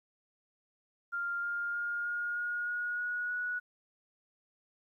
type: tone with pitch steps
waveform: sine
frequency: 1396.9 / 1406.6 / 1416.4 / 1426.3 / 1436.2 / 1446.2 / 1456.2 / 1466.3 Hz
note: F6 / F6 / F6 / F6 / F6 / F#6 / F#6 / F#6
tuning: 0 / +12 / +24 / +36 / +48 / -40 / -28 / -16 cents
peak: -32 dBFS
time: 1.12-3.6 s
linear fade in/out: 20 ms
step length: 310 ms
effects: 12-bit